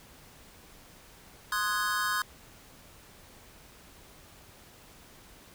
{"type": "chord", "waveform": "square", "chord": "Ab dominant seventh", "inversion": "first", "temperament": "equal", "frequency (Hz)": [1046.5, 1244.5, 1480, 1661.2], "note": ["C6", "Eb6", "Gb6", "Ab6"], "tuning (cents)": [0, 0, 0, 0], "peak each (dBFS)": -34, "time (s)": [1.52, 2.22], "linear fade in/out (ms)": 2, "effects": ["pink hiss -54 dBFS RMS until 5.54 s"]}